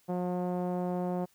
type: tone with low-pass filter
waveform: sawtooth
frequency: 179.4 Hz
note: F3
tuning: 47 cents sharp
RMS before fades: -32 dBFS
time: 0.08-1.26 s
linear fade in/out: 20 ms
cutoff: 720 Hz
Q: 1.9
effects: white hiss -67 dBFS RMS until 1.34 s